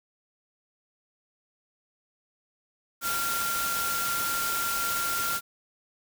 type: tone in noise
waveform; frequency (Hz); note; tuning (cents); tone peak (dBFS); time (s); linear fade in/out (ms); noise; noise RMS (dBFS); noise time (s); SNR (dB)
sine; 1383; F6; -17; -29; 3.01-5.41; 50; white; -31; 3.01-5.41; -1
effects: none